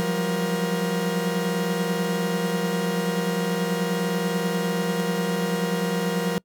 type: tone cluster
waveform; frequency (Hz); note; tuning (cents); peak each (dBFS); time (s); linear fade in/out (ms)
40% pulse; 174.8 / 184.2 / 195.2 / 472.8; F3 / F#3 / G3 / A#4; +2 / -7 / -7 / +24; -25 / -32 / -30 / -26; 0-6.38; 0
effects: noise-tail reverb RT60 0.1 s tail -24 dB re dry